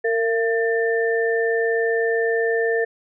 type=tone cluster; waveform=sine; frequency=457.9 / 677 / 1786 Hz; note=A#4 / E5 / A6; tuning=-31 / +46 / +25 cents; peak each=-19 / -28 / -24 dBFS; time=0.04-2.85 s; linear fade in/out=10 ms; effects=none